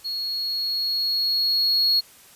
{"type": "tone with level ramp", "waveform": "triangle", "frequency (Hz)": 4322, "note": "C#8", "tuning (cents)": -45, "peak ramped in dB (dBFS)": [-25, -15], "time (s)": [0.04, 2.01], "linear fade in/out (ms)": 20, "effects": ["white hiss -50 dBFS RMS until 2.35 s", "resampled to 32000 Hz"]}